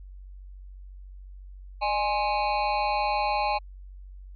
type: tone with amplitude modulation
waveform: square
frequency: 830.6 Hz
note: G#5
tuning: in tune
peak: -20 dBFS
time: 1.81-3.59 s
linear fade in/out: 20 ms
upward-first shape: sine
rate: 226 Hz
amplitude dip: 95%
effects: added 47 Hz sine -41 dBFS peak until 4.35 s + resampled to 11025 Hz